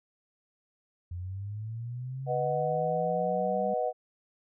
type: linear sweep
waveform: sine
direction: up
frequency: 86 to 199.1 Hz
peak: -34 dBFS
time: 1.11-3.74 s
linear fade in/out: 5 ms
type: chord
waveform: sine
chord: B major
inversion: none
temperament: equal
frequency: 493.9 / 622.3 / 740 Hz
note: B4 / D#5 / F#5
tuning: 0 / 0 / 0 cents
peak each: -31 dBFS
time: 2.26-3.93 s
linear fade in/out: 50 ms
effects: none